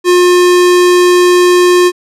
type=tone; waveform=square; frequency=357.1 Hz; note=F4; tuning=39 cents sharp; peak=-5 dBFS; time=0.04-1.92 s; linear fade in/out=50 ms; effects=low-pass 11000 Hz 12 dB/octave